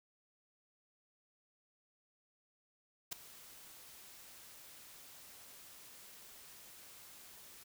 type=noise with ADSR envelope; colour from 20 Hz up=white; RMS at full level=-37 dBFS; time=3.11-7.64 s; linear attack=17 ms; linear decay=4 ms; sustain=-19 dB; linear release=14 ms; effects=none